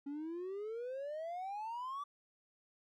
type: exponential sweep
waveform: triangle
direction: up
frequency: 277.4 to 1169 Hz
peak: -37 dBFS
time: 0.06-2.04 s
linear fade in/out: 10 ms
effects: tanh soft clip ceiling -34 dBFS